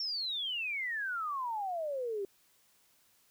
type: exponential sweep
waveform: sine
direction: down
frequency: 5520 to 383.5 Hz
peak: -33 dBFS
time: 0-2.25 s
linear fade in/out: 2 ms
effects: white hiss -68 dBFS RMS until 3.3 s